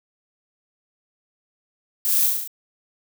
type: noise with echo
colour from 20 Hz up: violet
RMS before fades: -22 dBFS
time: 2.05-2.26 s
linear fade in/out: 0 ms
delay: 36 ms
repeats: 6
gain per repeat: -2 dB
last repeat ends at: 2.476 s
effects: none